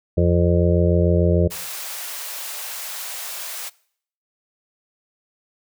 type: harmonic tone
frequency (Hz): 86.8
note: F2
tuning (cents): -10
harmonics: 1 / 2 / 4 / 5 / 6 / 7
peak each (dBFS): -17 / -20 / -23 / -24 / -25 / -25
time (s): 0.17-1.48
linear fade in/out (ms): 10
type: high-pass noise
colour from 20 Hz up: white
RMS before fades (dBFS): -31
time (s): 1.5-3.7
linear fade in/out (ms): 20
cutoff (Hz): 520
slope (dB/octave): 24
effects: noise-tail reverb RT60 0.6 s tail -22 dB re dry